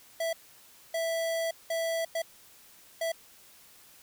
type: tone bursts at uneven times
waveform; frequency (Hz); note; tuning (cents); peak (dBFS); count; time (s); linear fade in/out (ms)
square; 659.3; E5; 0; -29; 5; 0.2-0.33 / 0.94-1.51 / 1.7-2.05 / 2.15-2.22 / 3.01-3.12; 5
effects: white hiss -56 dBFS RMS until 4.02 s